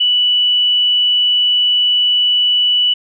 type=tone; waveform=sine; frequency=2960 Hz; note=F#7; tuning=in tune; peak=-10 dBFS; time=0-2.94 s; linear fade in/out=10 ms; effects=none